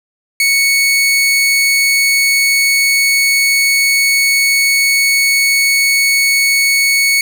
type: tone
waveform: sawtooth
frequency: 2217 Hz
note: C#7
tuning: in tune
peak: -6 dBFS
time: 0.4-7.21 s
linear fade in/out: 2 ms
effects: none